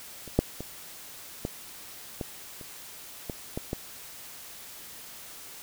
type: clicks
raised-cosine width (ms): 2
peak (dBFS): -29 / -6 / -22 / -16 / -18 / -30 / -19 / -17 / -16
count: 9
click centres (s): 0.277 / 0.39 / 0.606 / 1.451 / 2.212 / 2.612 / 3.298 / 3.575 / 3.731
effects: white hiss -45 dBFS RMS until 5.62 s